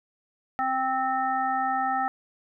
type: harmonic tone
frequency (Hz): 261.6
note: C4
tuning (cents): 0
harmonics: 1 / 3 / 5 / 7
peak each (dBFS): -36 / -25 / -29 / -34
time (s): 0.59-2.08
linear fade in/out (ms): 0
effects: none